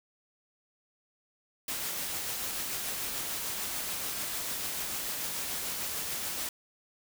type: noise with tremolo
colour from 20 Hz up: white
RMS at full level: -34 dBFS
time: 1.68-6.49 s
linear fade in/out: 2 ms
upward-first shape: triangle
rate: 6.8 Hz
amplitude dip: 25%
effects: none